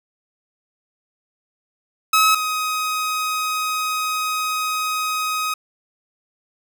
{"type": "tone pair in turn", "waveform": "sawtooth", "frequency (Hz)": [1281, 1258.3], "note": ["E6", "D#6"], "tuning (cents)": [-50, 19], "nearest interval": "unison", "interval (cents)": 31, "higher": "first", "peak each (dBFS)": [-9, -17], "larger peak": "first", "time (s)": [[2.13, 2.35], [2.35, 5.54]], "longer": "second", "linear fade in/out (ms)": 5, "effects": []}